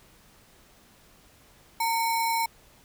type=tone with sample-and-hold; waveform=sine; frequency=915 Hz; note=A#5; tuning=32 cents flat; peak=-23 dBFS; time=1.8-2.46 s; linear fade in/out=5 ms; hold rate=3150 Hz; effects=pink hiss -57 dBFS RMS until 2.84 s